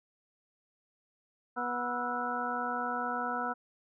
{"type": "harmonic tone with a mistuned harmonic", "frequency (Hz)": 244.6, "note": "B3", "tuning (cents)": -16, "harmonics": [1, 2, 3, 4, 5, 6], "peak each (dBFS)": [-40, -41, -37, -38, -36, -39], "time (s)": [1.56, 3.54], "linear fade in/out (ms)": 20, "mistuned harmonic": 5, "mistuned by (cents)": 130, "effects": []}